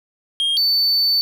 triangle tone pair in turn, 3229 / 4520 Hz, G#7 / C#8, -49 / +33 cents, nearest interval tritone, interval 582 cents, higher second, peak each -15 / -13 dBFS, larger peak second, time 0.4-0.57 / 0.57-1.21 s, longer second, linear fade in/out 0 ms, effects none

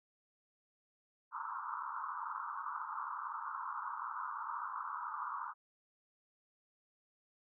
pink band-pass noise, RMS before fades -42 dBFS, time 1.31-5.54 s, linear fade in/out 50 ms, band 910 to 1400 Hz, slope 96 dB/octave, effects none

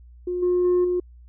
sine tone with level steps, 358 Hz, F4, 43 cents sharp, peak -23 / -16 / -14 / -19 dBFS, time 0.27-1 s, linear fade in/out 5 ms, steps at 0.42 / 0.64 / 0.84 s, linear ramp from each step 10 ms, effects tanh soft clip ceiling -15 dBFS + added 60 Hz sine -44 dBFS peak until 1.28 s

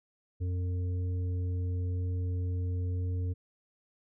harmonic tone, 90.1 Hz, F#2, 45 cents flat, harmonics 1 / 3 / 5, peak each -29 / -45 / -47 dBFS, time 0.4-3.34 s, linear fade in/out 20 ms, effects none

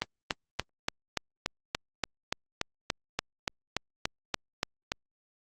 click train, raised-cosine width 0.2 ms, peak -10 dBFS, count 18, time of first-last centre 0.02-4.919 s, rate 3.47 Hz, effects Opus 24 kbps

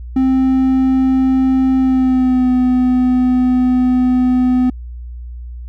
triangle tone with pitch glide, 262 to 252.2 Hz, C4 to B3, +2 to +36 cents, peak -8 dBFS, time 0.16-4.7 s, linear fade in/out 5 ms, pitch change -66 cents, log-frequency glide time 1.78-2.51 s, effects added 60 Hz sine -26 dBFS peak until 5.68 s

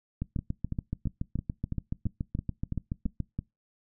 two click trains, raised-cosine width 5 ms, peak -18 / -19 dBFS, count 22 / 10, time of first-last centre 0.22-3.203 / 0.39-3.39 s, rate 7.04 / 3 Hz, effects noise-tail reverb RT60 0.2 s tail -23 dB re dry

